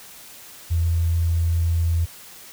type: tone with tanh clipping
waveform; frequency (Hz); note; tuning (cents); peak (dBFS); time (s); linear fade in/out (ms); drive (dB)
triangle; 83.8; E2; +29; -17; 0.7-2.06; 20; 3
effects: white hiss -43 dBFS RMS until 2.52 s